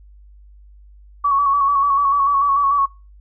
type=tone with vibrato; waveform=sine; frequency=1125 Hz; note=C#6; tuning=25 cents sharp; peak=-13 dBFS; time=1.24-2.86 s; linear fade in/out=10 ms; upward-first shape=square; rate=6.8 Hz; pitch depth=33 cents each way; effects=noise-tail reverb RT60 0.3 s tail -22 dB re dry + added 50 Hz sine -42 dBFS peak until 3.2 s